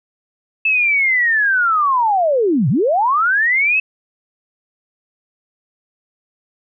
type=linear two-way sweep; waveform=sine; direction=down then up; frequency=2637 to 113.8 to 2637 Hz; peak=-12 dBFS; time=0.65-3.8 s; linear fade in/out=5 ms; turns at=2.69 s; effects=none